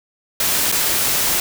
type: noise with dropouts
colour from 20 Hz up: white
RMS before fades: -18 dBFS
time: 0.4-1.4 s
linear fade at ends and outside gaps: 2 ms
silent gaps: 0.717-0.723 s
effects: none